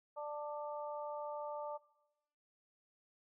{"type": "harmonic tone", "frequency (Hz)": 295.6, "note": "D4", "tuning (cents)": 11, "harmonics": [2, 3, 4], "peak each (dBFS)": [-43, -45, -49], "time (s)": [0.16, 1.78], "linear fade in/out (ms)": 20, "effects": ["noise-tail reverb RT60 0.9 s tail -19 dB re dry"]}